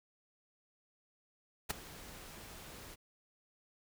pink noise with ADSR envelope, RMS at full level -32 dBFS, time 1.69-2.96 s, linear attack 16 ms, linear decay 11 ms, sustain -19 dB, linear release 27 ms, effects none

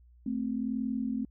sine tone pair together, 220 / 261.4 Hz, A3 / C4, 0 / -1 cents, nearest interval minor third, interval 299 cents, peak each -32 / -32 dBFS, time 0.26-1.25 s, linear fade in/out 5 ms, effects added 60 Hz sine -55 dBFS peak until 1.3 s

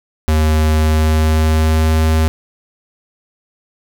square tone with pitch glide, 77.78 to 79.28 Hz, D#2 to D#2, 0 to +33 cents, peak -11 dBFS, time 0.28-2.28 s, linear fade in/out 0 ms, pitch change +33 cents, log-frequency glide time 0.72-2.04 s, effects none

